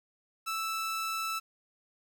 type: tone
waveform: sawtooth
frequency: 1318.5 Hz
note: E6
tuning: in tune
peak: -28 dBFS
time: 0.46-1.4 s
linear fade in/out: 20 ms
effects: 10-bit